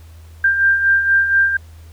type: beating tone pair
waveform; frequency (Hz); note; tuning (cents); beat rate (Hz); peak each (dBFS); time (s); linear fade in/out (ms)
sine; 1584 / 1588.2; G6 / G6; +18 / +22; 4.2; -20 / -12; 0.44-1.57; 5
effects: added 81 Hz sine -37 dBFS peak until 1.92 s + pink hiss -51 dBFS RMS until 1.92 s